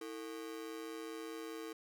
45% pulse ring-modulated tone, 388.1 Hz, G4, 17 cents flat, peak -40 dBFS, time 0.01-1.73 s, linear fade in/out 5 ms, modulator 62.4 Hz, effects none

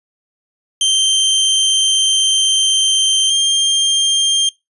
sawtooth tone pair in turn, 3136 / 3187 Hz, G7 / G7, 0 / +28 cents, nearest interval unison, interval 28 cents, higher second, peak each -8 dBFS, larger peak neither, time 0.81-3.3 / 3.3-4.49 s, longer first, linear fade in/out 2 ms, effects noise-tail reverb RT60 0.2 s tail -22 dB re dry + resampled to 24000 Hz

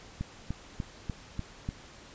click train, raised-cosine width 5 ms, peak -20 dBFS, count 6, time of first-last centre 0.21-1.689 s, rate 3.38 Hz, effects pink hiss -51 dBFS RMS until 2.14 s + resampled to 16000 Hz

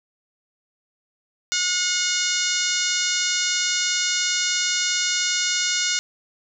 harmonic tone with a mistuned harmonic, 723 Hz, F#5, 40 cents flat, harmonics 2 / 3 / 4 / 5 / 6 / 7 / 8 / 9 / 10, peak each -29 / -29 / -29 / -29 / -29 / -29 / -29 / -29 / -29 dBFS, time 1.52-5.99 s, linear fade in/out 0 ms, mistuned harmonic 6, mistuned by -15 cents, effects none

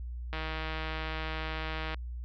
click train, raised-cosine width 0.3 ms, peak -20 dBFS, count 256, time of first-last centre 0.33-1.944 s, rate 158 Hz, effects added 60 Hz sine -36 dBFS peak until 2.24 s + low-pass 4000 Hz 12 dB/octave

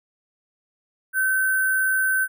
sine tone with sample-and-hold, 1534 Hz, G6, 38 cents flat, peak -18 dBFS, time 1.13-2.28 s, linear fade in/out 50 ms, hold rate 11025 Hz, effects none

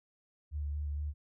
sine tone with vibrato, 73.42 Hz, D2, in tune, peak -33 dBFS, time 0.51-1.14 s, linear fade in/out 50 ms, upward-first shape square, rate 4.3 Hz, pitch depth 19 cents each way, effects none

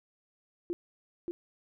sine tone with echo, 346.4 Hz, F4, 14 cents flat, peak -30 dBFS, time 0.7-0.73 s, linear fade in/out 0 ms, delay 580 ms, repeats 1, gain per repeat -2 dB, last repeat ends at 1.31 s, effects none

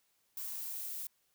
violet noise with high-pass filter sweep, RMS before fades -41 dBFS, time 0.37-1.07 s, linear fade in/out 2 ms, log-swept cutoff 1100 to 480 Hz, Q 4.9, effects white hiss -75 dBFS RMS until 1.34 s

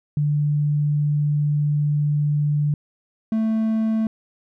sine / triangle tone pair in turn, 147.5 / 221 Hz, D3 / A3, +8 / +8 cents, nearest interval perfect fifth, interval 700 cents, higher second, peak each -17 / -16 dBFS, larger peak second, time 0.17-2.74 / 3.32-4.07 s, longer first, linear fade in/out 2 ms, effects none

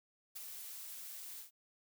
blue noise with ADSR envelope, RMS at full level -44 dBFS, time 0.35-1.51 s, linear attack 15 ms, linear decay 16 ms, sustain -4 dB, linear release 120 ms, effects none

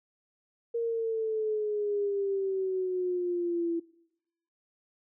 sine exponential sweep, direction down, 467.6 to 333.7 Hz, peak -27 dBFS, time 0.74-3.8 s, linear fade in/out 10 ms, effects noise-tail reverb RT60 0.8 s tail -21 dB re dry

